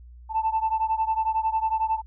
sine beating tone pair, 880 / 891 Hz, A5 / A5, 0 / +22 cents, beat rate 11 Hz, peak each -23 / -25 dBFS, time 0.29-2.02 s, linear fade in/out 50 ms, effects tanh soft clip ceiling -16 dBFS + added 60 Hz sine -43 dBFS peak until 2.06 s

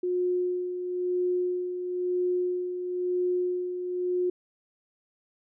sine tone with tremolo, 360 Hz, F#4, 47 cents flat, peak -23 dBFS, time 0.03-4.3 s, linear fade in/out 5 ms, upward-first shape sine, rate 1 Hz, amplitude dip 55%, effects none

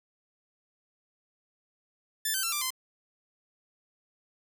5% pulse tone with pitch steps, 1760 / 1541 / 1349.3 / 1181.5 / 1034.5 Hz, A6 / G6 / E6 / D6 / C6, 0 / -30 / +40 / +10 / -20 cents, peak -17 dBFS, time 2.25-2.705 s, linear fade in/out 5 ms, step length 91 ms, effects none

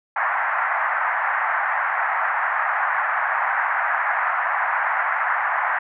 white band-pass noise, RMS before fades -22 dBFS, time 0.16-5.79 s, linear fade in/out 5 ms, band 710 to 1900 Hz, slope 48 dB/octave, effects none

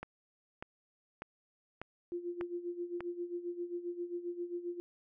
click train, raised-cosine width 0.5 ms, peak -26 dBFS, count 6, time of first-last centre 0.03-3.006 s, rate 1.68 Hz
sine tone with tremolo, 349.2 Hz, F4, in tune, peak -34 dBFS, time 2.12-4.8 s, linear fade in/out 0 ms, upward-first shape sine, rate 7.5 Hz, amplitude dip 75%
effects none

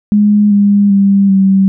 sine tone with pitch steps, 207.7 / 202.7 / 197.86 / 193.12 Hz, G#3 / G#3 / G3 / G3, 0 / -42 / +16 / -26 cents, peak -5 dBFS, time 0.12-1.68 s, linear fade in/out 0 ms, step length 390 ms, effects none

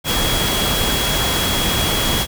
sine tone in noise, 3322 Hz, G#7, in tune, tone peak -22 dBFS, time 0.04-2.27 s, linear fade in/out 50 ms, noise pink, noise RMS -19 dBFS, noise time 0.04-2.27 s, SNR -6 dB, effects none

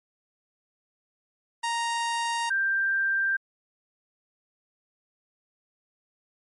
sawtooth / sine tone pair in turn, 932.3 / 1579.4 Hz, A#5 / G6, 0 / +13 cents, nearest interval major sixth, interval 913 cents, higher second, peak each -22 dBFS, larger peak neither, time 1.63-2.5 / 2.5-3.37 s, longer neither, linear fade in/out 10 ms, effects MP3 48 kbps

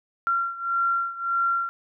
sine beating tone pair, 1372 / 1373.7 Hz, F6 / F6, -31 / -29 cents, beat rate 1.7 Hz, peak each -24 / -27 dBFS, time 0.27-1.69 s, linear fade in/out 0 ms, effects none

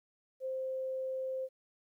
sine tone, 523.3 Hz, C5, in tune, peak -34 dBFS, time 0.4-1.49 s, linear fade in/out 50 ms, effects 12-bit

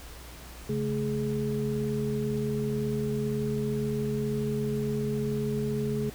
sine tone cluster, 138.2 / 216.2 / 419.3 Hz, C#3 / A3 / G#4, -5 / -30 / +17 cents, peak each -31 dBFS, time 0.69-6.1 s, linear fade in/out 5 ms, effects added 60 Hz sine -46 dBFS peak until 6.14 s + pink hiss -47 dBFS RMS until 6.14 s

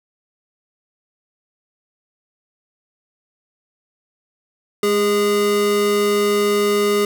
square tone pair together, 207.7 / 409.7 Hz, G#3 / G#4, 0 / -24 cents, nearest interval octave, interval 1176 cents, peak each -24 / -16 dBFS, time 4.83-7.05 s, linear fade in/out 2 ms, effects none

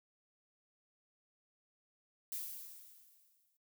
violet noise with exponential decay, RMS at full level -40 dBFS, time 2.32-3.57 s, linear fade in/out 2 ms, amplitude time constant 270 ms, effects noise-tail reverb RT60 0.1 s tail -20 dB re dry

